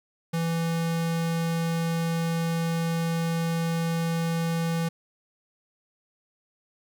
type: tone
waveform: square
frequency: 166 Hz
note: E3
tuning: 12 cents sharp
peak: -25 dBFS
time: 0.33-4.89 s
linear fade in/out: 10 ms
effects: 11-bit